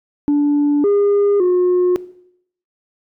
sine tone with pitch steps, 290.8 / 405.9 / 360.2 Hz, D4 / G#4 / F#4, -17 / -40 / -46 cents, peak -9 dBFS, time 0.28-1.96 s, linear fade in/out 0 ms, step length 560 ms, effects noise-tail reverb RT60 0.7 s tail -19 dB re dry + tanh soft clip ceiling -10 dBFS

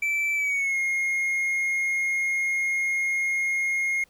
triangle tone with pitch glide, 2325 to 2144 Hz, D7 to C7, -18 to +42 cents, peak -21 dBFS, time 0.02-4.04 s, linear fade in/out 5 ms, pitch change -140 cents, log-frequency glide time 0.35-0.78 s, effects pink hiss -62 dBFS RMS until 4.09 s

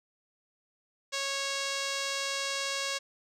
5% pulse tone with low-pass filter, 551 Hz, C#5, 11 cents flat, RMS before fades -33 dBFS, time 1.12-2.99 s, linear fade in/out 20 ms, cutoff 8500 Hz, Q 0.87, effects none

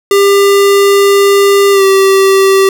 square tone with pitch glide, 399 to 387.6 Hz, G4 to G4, +31 to -20 cents, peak -5 dBFS, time 0.11-2.69 s, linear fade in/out 2 ms, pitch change -51 cents, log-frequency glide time 1.72-1.83 s, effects none

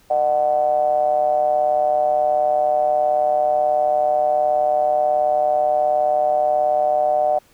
triangle ring-modulated tone, 69.3 Hz, C#2, in tune, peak -10 dBFS, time 0.1-7.39 s, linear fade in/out 10 ms, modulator 674 Hz, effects pink hiss -55 dBFS RMS until 7.53 s

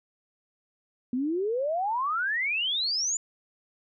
sine exponential sweep, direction up, 240.4 to 7160 Hz, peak -25 dBFS, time 1.13-3.17 s, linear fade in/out 2 ms, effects none

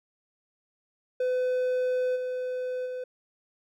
triangle tone with level steps, 505 Hz, B4, 39 cents sharp, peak -22 / -27 / -30 dBFS, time 1.2-3.04 s, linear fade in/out 5 ms, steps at 2.15 / 2.85 s, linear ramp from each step 20 ms, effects none

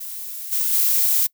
violet noise with level steps, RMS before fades -32 / -21 / -18 dBFS, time 0-1.27 s, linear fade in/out 10 ms, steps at 0.51 / 0.72 s, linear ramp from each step 20 ms, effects noise-tail reverb RT60 0.1 s tail -24 dB re dry

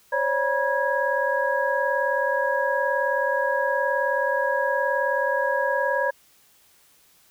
sine tone cluster, 531 / 570 / 964 / 1652 Hz, C5 / C#5 / B5 / G#6, +25 / +48 / -42 / -10 cents, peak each -26 dBFS, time 0.12-6.11 s, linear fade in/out 10 ms, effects white hiss -58 dBFS RMS until 7.3 s

